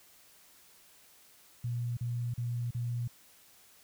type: tone bursts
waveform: sine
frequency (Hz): 120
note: B2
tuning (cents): -49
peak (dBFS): -31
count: 4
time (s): 1.64-3.077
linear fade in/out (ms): 5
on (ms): 330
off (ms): 39
effects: white hiss -60 dBFS RMS until 3.83 s